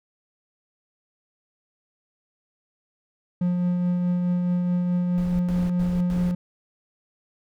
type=tone with tremolo; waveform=triangle; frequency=177.7 Hz; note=F3; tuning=30 cents sharp; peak=-17 dBFS; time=3.41-6.35 s; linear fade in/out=5 ms; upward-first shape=triangle; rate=4.7 Hz; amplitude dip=30%
type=noise bursts; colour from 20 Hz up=brown; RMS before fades=-34 dBFS; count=4; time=5.18-6.311 s; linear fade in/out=0 ms; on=210 ms; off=97 ms
effects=none